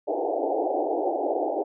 white band-pass noise, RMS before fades -26 dBFS, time 0.07-1.64 s, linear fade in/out 20 ms, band 290 to 820 Hz, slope 96 dB/octave, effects none

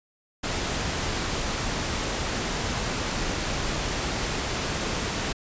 pink noise, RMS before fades -28 dBFS, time 0.43-5.33 s, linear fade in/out 10 ms, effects resampled to 16000 Hz

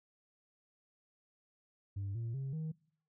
sine tone with pitch steps, 98.9 / 115.59 / 135.1 / 157.9 Hz, G2 / A#2 / C#3 / D#3, +16 / -14 / -44 / +26 cents, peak -34 dBFS, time 1.96-2.72 s, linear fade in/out 10 ms, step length 190 ms, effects noise-tail reverb RT60 0.6 s tail -24 dB re dry + tanh soft clip ceiling -35 dBFS

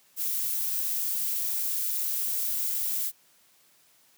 violet noise, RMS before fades -29 dBFS, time 0.16-3.12 s, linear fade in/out 50 ms, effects white hiss -62 dBFS RMS until 4.17 s + high-pass 100 Hz 12 dB/octave

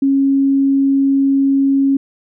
sine tone, 273.9 Hz, C#4, 21 cents flat, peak -10 dBFS, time 0.02-1.97 s, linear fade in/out 5 ms, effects none

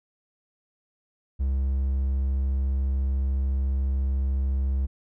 triangle tone, 67 Hz, C2, 42 cents sharp, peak -20 dBFS, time 1.39-4.87 s, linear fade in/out 20 ms, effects none

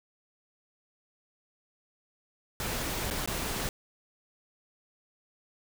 pink noise with dropouts, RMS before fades -33 dBFS, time 2.6-3.69 s, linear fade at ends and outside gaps 1 ms, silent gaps 3.102-3.109 / 3.26-3.275 s, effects none

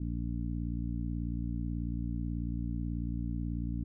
harmonic tone, 58.27 Hz, A#1, in tune, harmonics 1 / 2 / 3 / 4 / 5, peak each -35 / -38 / -40 / -41 / -42 dBFS, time 0-3.84 s, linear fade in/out 5 ms, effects none

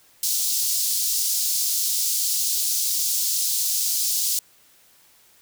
pink high-pass noise, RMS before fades -23 dBFS, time 0.23-4.39 s, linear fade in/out 2 ms, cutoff 4700 Hz, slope 24 dB/octave, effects white hiss -56 dBFS RMS until 5.41 s

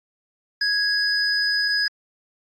sine tone pair together, 1661.2 / 4995 Hz, G#6 / D#8, 0 / +6 cents, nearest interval octave + perfect fifth, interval 1906 cents, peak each -21 dBFS, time 0.61-1.88 s, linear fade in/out 5 ms, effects tanh soft clip ceiling -11 dBFS + AAC 48 kbps

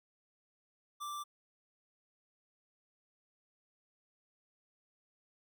square tone, 1174.7 Hz, D6, in tune, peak -40 dBFS, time 1-1.24 s, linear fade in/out 20 ms, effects none

